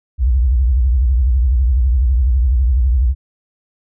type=tone with vibrato; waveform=sine; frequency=62.8 Hz; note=B1; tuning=30 cents sharp; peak=-10 dBFS; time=0.18-3.15 s; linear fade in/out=50 ms; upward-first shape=triangle; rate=12 Hz; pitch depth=250 cents each way; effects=none